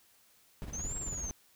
brown noise with tremolo, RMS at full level -39 dBFS, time 0.62-1.31 s, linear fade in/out 0 ms, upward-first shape sine, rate 18 Hz, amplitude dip 60%
sine linear two-way sweep, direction up then down, 6110 to 7600 to 6130 Hz, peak -37 dBFS, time 0.73-1.31 s, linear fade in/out 5 ms, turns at 0.97 s
effects white hiss -65 dBFS RMS until 1.55 s

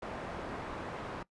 white low-pass noise, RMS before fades -41 dBFS, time 0.02-1.23 s, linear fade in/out 5 ms, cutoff 1000 Hz, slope 12 dB/octave, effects noise-tail reverb RT60 0.1 s tail -20 dB re dry + resampled to 24000 Hz

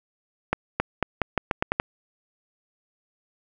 accelerating click train, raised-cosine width 0.5 ms, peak -6 dBFS, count 9, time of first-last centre 0.53-1.799 s, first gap 270 ms, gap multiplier 0.84, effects none

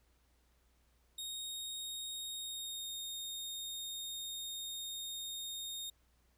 sawtooth tone with pitch glide, 3729 to 3697 Hz, A#7 to A#7, 0 to -15 cents, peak -38 dBFS, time 1.18-5.9 s, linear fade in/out 5 ms, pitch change -15 cents, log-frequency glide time 2.3-2.92 s, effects added 60 Hz sine -70 dBFS peak until 6.37 s + pink hiss -75 dBFS RMS until 6.37 s

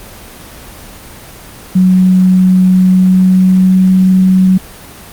sine tone with pitch glide, 185 to 186.72 Hz, F#3 to F#3, 0 to +16 cents, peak -4 dBFS, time 1.75-4.58 s, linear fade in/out 10 ms, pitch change +16 cents, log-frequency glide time 2.74-3.89 s, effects pink hiss -32 dBFS RMS until 5.12 s + Opus 24 kbps

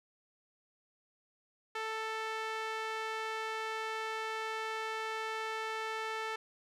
sawtooth tone with band-pass filter, 441.4 Hz, A4, 5 cents sharp, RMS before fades -38 dBFS, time 1.75-6.36 s, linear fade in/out 5 ms, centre 1700 Hz, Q 0.88, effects none

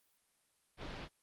pink low-pass noise, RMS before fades -45 dBFS, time 0.77-1.09 s, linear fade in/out 50 ms, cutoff 4500 Hz, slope 24 dB/octave, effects white hiss -75 dBFS RMS until 1.22 s + Opus 32 kbps

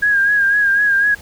sine tone with vibrato, 1633 Hz, G#6, 30 cents flat, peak -11 dBFS, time 0.02-1.15 s, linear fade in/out 10 ms, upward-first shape sine, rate 4 Hz, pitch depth 48 cents each way, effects pink hiss -41 dBFS RMS until 1.21 s

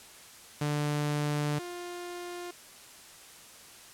sawtooth tone pair in turn, 147.8 / 352.3 Hz, D3 / F4, +11 / +15 cents, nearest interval octave + minor third, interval 1504 cents, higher second, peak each -24 / -34 dBFS, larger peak first, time 0.61-1.59 / 1.59-2.51 s, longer first, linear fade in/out 5 ms, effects white hiss -51 dBFS RMS until 3.93 s + low-pass 11000 Hz 12 dB/octave

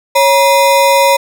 square ring-modulated tone, 754 Hz, F#5, 32 cents sharp, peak -4 dBFS, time 0.15-1.17 s, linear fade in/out 10 ms, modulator 202 Hz, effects none

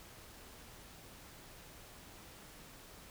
silence, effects pink hiss -55 dBFS RMS until 3.1 s

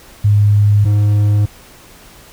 sine / triangle tone pair in turn, 103.3 / 103.71 Hz, G#2 / G#2, -9 / -2 cents, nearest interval unison, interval 7 cents, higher second, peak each -7 dBFS, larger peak neither, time 0.24-0.85 / 0.85-1.46 s, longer neither, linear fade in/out 10 ms, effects pink hiss -41 dBFS RMS until 2.32 s

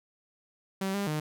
sawtooth tone with pitch steps, 192.6 / 200.7 / 152.7 Hz, G3 / G3 / D#3, -30 / +41 / -32 cents, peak -25 dBFS, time 0.81-1.2 s, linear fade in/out 5 ms, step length 130 ms, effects none

